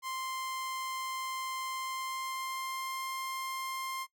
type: tone with pitch glide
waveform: sawtooth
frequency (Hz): 1046.5 to 1055.6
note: C6 to C6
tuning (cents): 0 to +15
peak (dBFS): -32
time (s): 0.02-4.07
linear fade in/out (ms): 50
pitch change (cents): +15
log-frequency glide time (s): 1.67-3.04
effects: noise-tail reverb RT60 0.1 s tail -19 dB re dry